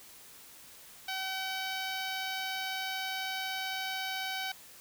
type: tone with notch filter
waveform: 10% pulse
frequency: 762 Hz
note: G5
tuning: 49 cents flat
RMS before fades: -36 dBFS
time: 1.08-4.52 s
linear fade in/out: 5 ms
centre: 10000 Hz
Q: 1.6
effects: white hiss -53 dBFS RMS until 4.8 s